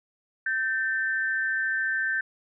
sine tone pair together, 1551.9 / 1786 Hz, G6 / A6, -18 / +25 cents, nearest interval major second, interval 243 cents, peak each -26 / -28 dBFS, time 0.46-2.21 s, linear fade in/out 5 ms, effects none

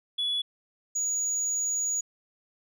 sine tone pair in turn, 3405 / 6810 Hz, G#7 / G#8, +42 / +42 cents, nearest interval octave, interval 1200 cents, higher second, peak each -24 dBFS, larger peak neither, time 0.18-0.42 / 0.95-2.01 s, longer second, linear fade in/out 10 ms, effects tanh soft clip ceiling -23 dBFS

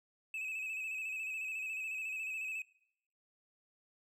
triangle tone with vibrato, 2579 Hz, E7, 39 cents flat, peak -36 dBFS, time 0.34-2.62 s, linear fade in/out 2 ms, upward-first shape square, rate 14 Hz, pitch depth 36 cents each way, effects noise-tail reverb RT60 0.8 s tail -24 dB re dry

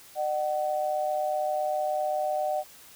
sine tone pair together, 605 / 752.6 Hz, D#5 / F#5, -49 / +29 cents, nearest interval major third, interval 378 cents, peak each -28 dBFS, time 0.15-2.64 s, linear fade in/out 50 ms, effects white hiss -51 dBFS RMS until 2.95 s

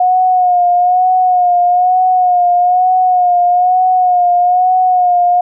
sine tone with vibrato, 724 Hz, F#5, 38 cents flat, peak -7 dBFS, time 0-5.41 s, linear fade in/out 5 ms, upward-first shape sine, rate 1.1 Hz, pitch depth 39 cents each way, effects none

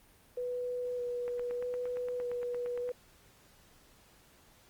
sine tone with vibrato, 490.3 Hz, B4, 13 cents flat, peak -33 dBFS, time 0.37-2.92 s, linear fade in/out 5 ms, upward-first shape square, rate 0.81 Hz, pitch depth 12 cents each way
click train, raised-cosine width 0.5 ms, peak -32 dBFS, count 15, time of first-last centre 1.28-2.891 s, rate 8.69 Hz
effects pink hiss -62 dBFS RMS until 4.69 s + Opus 32 kbps

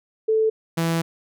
sine / sawtooth tone pair in turn, 439.5 / 165.63 Hz, A4 / E3, -2 / +9 cents, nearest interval octave + perfect fourth, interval 1689 cents, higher first, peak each -16 dBFS, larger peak neither, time 0.28-0.5 / 0.77-1.02 s, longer second, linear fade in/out 10 ms, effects none

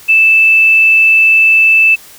sine tone, 2637 Hz, E7, in tune, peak -4 dBFS, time 0.08-1.96 s, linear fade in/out 20 ms, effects white hiss -37 dBFS RMS until 2.18 s

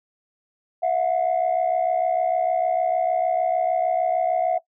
sine tone pair together, 659.4 / 726 Hz, E5 / F#5, 0 / -33 cents, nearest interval major second, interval 167 cents, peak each -20 dBFS, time 0.82-4.59 s, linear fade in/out 20 ms, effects noise-tail reverb RT60 0.1 s tail -21 dB re dry + tanh soft clip ceiling -14 dBFS

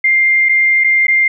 sine tone with dropouts, 2104 Hz, C7, 9 cents sharp, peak -8 dBFS, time 0.04-1.28 s, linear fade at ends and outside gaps 5 ms, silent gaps 0.488-0.492 / 0.839-0.843 / 1.069-1.081 s, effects none

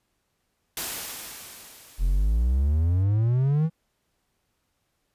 white noise with exponential decay, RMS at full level -29 dBFS, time 0.77-3.03 s, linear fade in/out 1 ms, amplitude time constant 490 ms
triangle exponential sweep, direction up, 41.2 to 165.5 Hz, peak -17 dBFS, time 1.98-3.7 s, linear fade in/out 50 ms
effects pink hiss -74 dBFS RMS until 5.14 s + resampled to 32000 Hz

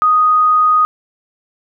sine tone, 1244.5 Hz, D#6, in tune, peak -8 dBFS, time 0.02-0.85 s, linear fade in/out 0 ms, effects none

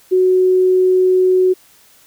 sine tone, 370 Hz, F#4, in tune, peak -9 dBFS, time 0.11-1.54 s, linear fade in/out 20 ms, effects white hiss -49 dBFS RMS until 2.06 s

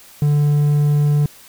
triangle tone, 146.83 Hz, D3, in tune, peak -10 dBFS, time 0.22-1.26 s, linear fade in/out 2 ms, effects white hiss -44 dBFS RMS until 1.48 s

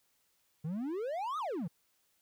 triangle exponential two-way sweep, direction up then down, 146.83 to 1300 to 146.83 Hz, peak -32 dBFS, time 0.64-1.68 s, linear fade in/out 10 ms, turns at 1.38 s, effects white hiss -74 dBFS RMS until 2.21 s

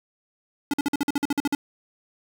square tone bursts, 285.7 Hz, D4, 48 cents flat, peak -21 dBFS, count 12, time 0.71-1.55 s, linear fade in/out 2 ms, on 26 ms, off 48 ms, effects 8-bit

